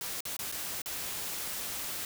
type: noise with dropouts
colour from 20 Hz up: white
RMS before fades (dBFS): -37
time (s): 0.01-2.05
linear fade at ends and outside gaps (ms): 1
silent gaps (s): 0.206-0.253 / 0.367-0.391 / 0.516-0.523 / 0.818-0.859
effects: none